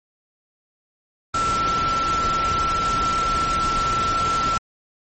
sine tone in noise, 1342 Hz, E6, 31 cents sharp, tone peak -19 dBFS, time 1.34-4.58 s, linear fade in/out 5 ms, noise pink, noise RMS -27 dBFS, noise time 1.34-4.58 s, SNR +5 dB, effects MP3 32 kbps

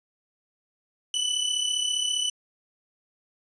sawtooth tone pair together, 2974 / 3009 Hz, F#7 / F#7, +8 / +28 cents, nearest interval unison, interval 20 cents, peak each -23 / -25 dBFS, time 1.14-2.3 s, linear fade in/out 2 ms, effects resampled to 22050 Hz

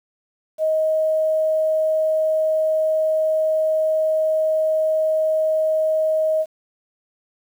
sine tone, 629 Hz, D#5, 19 cents sharp, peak -16 dBFS, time 0.58-6.46 s, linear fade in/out 50 ms, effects 8-bit

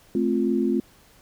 sine chord, F major, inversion first, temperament just, 218.3 / 261.9 / 349.2 Hz, A3 / C4 / F4, -13 / +2 / 0 cents, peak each -24 dBFS, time 0.15-0.8 s, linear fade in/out 2 ms, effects pink hiss -55 dBFS RMS until 1.21 s

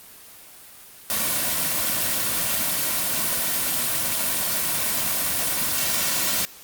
white noise with comb filter, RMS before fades -23 dBFS, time 1.1-6.45 s, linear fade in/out 0 ms, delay 2.4 ms, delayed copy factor -0.55, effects white hiss -45 dBFS RMS until 6.63 s + Opus 24 kbps

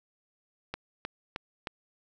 click train, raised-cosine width 0.3 ms, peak -18 dBFS, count 4, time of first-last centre 0.74-1.672 s, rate 3.22 Hz, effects none

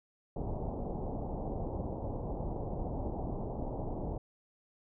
pink low-pass noise, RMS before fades -37 dBFS, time 0.36-4.18 s, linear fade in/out 5 ms, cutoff 870 Hz, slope 48 dB/octave, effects none

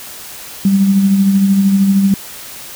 sine tone with tremolo, 196 Hz, G3, in tune, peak -6 dBFS, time 0.65-2.14 s, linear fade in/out 2 ms, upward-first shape sine, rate 13 Hz, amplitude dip 40%, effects white hiss -31 dBFS RMS until 2.75 s

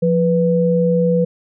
sine tone pair together, 174.3 / 493 Hz, F3 / B4, -3 / -3 cents, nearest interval octave + tritone, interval 1800 cents, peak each -15 dBFS, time 0.02-1.25 s, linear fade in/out 10 ms, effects none

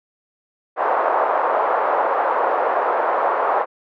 white band-pass noise, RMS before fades -19 dBFS, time 0.76-3.66 s, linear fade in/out 50 ms, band 490 to 1100 Hz, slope 24 dB/octave, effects none

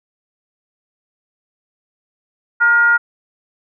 sine tone with frequency modulation, 1419 Hz, F6, 27 cents sharp, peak -9 dBFS, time 2.6-2.98 s, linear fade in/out 20 ms, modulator 500 Hz, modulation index 0.37, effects none

